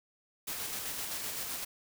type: noise with tremolo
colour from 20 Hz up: white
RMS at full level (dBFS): -37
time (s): 0.47-1.65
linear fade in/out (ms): 10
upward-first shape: square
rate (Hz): 7.8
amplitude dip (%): 25
effects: none